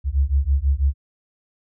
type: beating tone pair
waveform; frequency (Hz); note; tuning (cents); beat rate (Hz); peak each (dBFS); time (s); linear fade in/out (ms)
sine; 66.3 / 72.4; C2 / D2; +23 / -24; 6.1; -19; 0.04-0.94; 50
effects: none